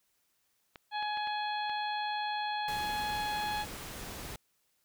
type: clicks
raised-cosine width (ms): 0.3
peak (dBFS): -30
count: 5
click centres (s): 0.758 / 1.026 / 1.173 / 1.273 / 1.696
type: harmonic tone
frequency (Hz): 840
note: G#5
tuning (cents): +19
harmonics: 1 / 2 / 3 / 4 / 5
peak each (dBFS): -33 / -40 / -45 / -43 / -44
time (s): 0.91-3.66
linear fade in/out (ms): 50
type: noise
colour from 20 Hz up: pink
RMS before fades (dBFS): -43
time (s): 2.68-4.36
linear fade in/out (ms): 2
effects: white hiss -75 dBFS RMS until 4.84 s